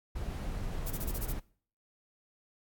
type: noise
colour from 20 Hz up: brown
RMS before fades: -36 dBFS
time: 0.15-1.4 s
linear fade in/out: 10 ms
type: noise bursts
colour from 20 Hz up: violet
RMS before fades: -38 dBFS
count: 7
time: 0.86-1.326 s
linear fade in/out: 10 ms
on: 46 ms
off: 24 ms
effects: noise-tail reverb RT60 0.5 s tail -22 dB re dry + AAC 64 kbps